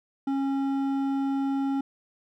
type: tone with hard clipping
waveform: triangle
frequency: 273.5 Hz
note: C#4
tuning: 23 cents flat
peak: -26 dBFS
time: 0.27-1.81 s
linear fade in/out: 5 ms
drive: 12 dB
effects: none